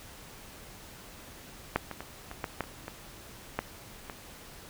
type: clicks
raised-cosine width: 0.5 ms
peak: -10 / -22 / -23 / -25 / -16 / -15 / -29 / -23 / -13 / -23 dBFS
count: 10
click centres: 1.76 / 1.913 / 2.006 / 2.314 / 2.442 / 2.607 / 2.639 / 2.881 / 3.59 / 4.098 s
effects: pink hiss -49 dBFS RMS until 4.69 s